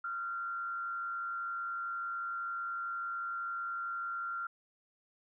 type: tone with frequency modulation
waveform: sine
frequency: 1379 Hz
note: F6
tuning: 22 cents flat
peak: -35 dBFS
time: 0.04-4.47 s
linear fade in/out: 5 ms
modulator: 105 Hz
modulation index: 0.49
effects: none